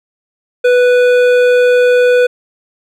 sine tone with hard clipping, 493.9 Hz, B4, in tune, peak -8 dBFS, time 0.64-2.27 s, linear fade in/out 10 ms, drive 11 dB, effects none

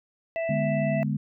harmonic tone, 660 Hz, E5, 2 cents sharp, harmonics 1 / 3 / 4, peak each -26 / -37 / -39 dBFS, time 0.36-1.03 s, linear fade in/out 0 ms
sine chord, G# diminished, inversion second, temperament equal, 146.83 / 207.7 / 246.9 Hz, D3 / G#3 / B3, 0 / 0 / 0 cents, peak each -27 / -28 / -32 dBFS, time 0.49-1.17 s, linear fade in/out 5 ms
effects none

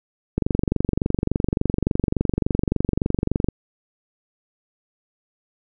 click train, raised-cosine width 3 ms, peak -6 dBFS, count 74, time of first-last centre 0.38-3.486 s, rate 23.5 Hz, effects none

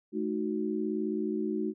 sine chord, D# diminished, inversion second, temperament equal with one note detuned, 216.1 / 311.1 / 370 Hz, A3 / D#4 / F#4, -31 / 0 / 0 cents, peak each -33 dBFS, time 0.12-1.74 s, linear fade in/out 50 ms, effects none

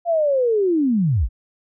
sine linear sweep, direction down, 698.5 to 39.48 Hz, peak -15 dBFS, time 0.05-1.29 s, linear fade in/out 50 ms, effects none

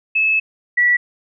sine tone pair in turn, 2600 / 1947.8 Hz, E7 / B6, -24 / -24 cents, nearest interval perfect fourth, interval 500 cents, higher first, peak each -13 / -11 dBFS, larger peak second, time 0.15-0.4 / 0.77-0.97 s, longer first, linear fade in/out 10 ms, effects none

